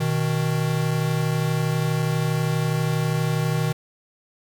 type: tone pair together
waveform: square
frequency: 124.5 / 156.86 Hz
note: B2 / D#3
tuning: +14 / +14 cents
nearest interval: major third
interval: 400 cents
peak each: -25 / -23 dBFS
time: 0-3.73 s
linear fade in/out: 10 ms
effects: none